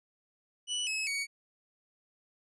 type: tone with pitch steps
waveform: sawtooth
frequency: 2960 / 2577 / 2243 Hz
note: F#7 / E7 / C#7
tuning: 0 / -40 / +20 cents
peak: -28 dBFS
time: 0.67-1.27 s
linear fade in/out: 50 ms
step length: 200 ms
effects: resampled to 24000 Hz